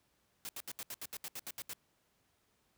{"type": "noise bursts", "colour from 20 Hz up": "white", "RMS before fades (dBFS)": -43, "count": 12, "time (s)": [0.45, 1.733], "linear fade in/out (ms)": 0, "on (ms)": 40, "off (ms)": 73, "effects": ["pink hiss -75 dBFS RMS until 2.77 s", "high-pass 60 Hz 12 dB/octave"]}